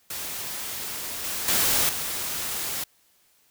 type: noise with level steps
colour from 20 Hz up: white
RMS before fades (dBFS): -33 / -30 / -22 / -30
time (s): 0.1-2.84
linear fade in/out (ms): 5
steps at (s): 1.24 / 1.48 / 1.89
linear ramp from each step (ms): 2
effects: white hiss -63 dBFS RMS until 3.5 s